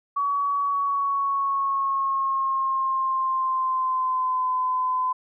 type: tone with pitch glide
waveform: sine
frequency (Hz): 1130 to 1018.4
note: C#6 to C6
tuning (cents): +33 to -47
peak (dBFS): -21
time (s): 0.16-5.13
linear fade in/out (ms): 10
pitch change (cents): -180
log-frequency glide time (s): 0.61-4.48
effects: none